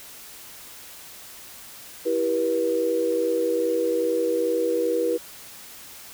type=chord; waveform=sine; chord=E minor; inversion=none; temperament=equal with one note detuned; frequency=329.6 / 392 / 482.9 Hz; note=E4 / G4 / B4; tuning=0 / 0 / -39 cents; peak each=-27 / -28 / -22 dBFS; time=2.05-5.18 s; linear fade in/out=20 ms; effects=white hiss -43 dBFS RMS until 6.13 s